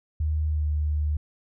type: tone with pitch glide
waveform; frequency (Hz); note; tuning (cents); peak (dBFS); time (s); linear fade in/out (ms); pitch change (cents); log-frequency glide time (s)
sine; 77 to 75.24; D#2 to D2; -17 to +42; -22; 0.2-1.17; 5; -41; 0.48-0.65
effects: none